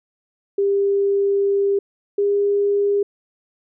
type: tone pair in turn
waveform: sine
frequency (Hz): 398.5 / 404.5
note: G4 / G#4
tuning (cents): +28 / -46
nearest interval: unison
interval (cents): 26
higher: second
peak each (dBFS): -15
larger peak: neither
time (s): 0.58-1.79 / 2.18-3.03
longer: first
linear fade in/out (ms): 5
effects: none